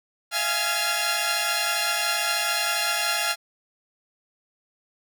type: tone cluster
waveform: 10% pulse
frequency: 641 / 691 / 833 / 1387 / 1699 Hz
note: E5 / F5 / G#5 / F6 / G#6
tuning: -49 / -19 / +5 / -12 / +39 cents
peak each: -25 / -20 / -20 / -20 / -22 dBFS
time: 0.31-3.36 s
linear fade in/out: 50 ms
effects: none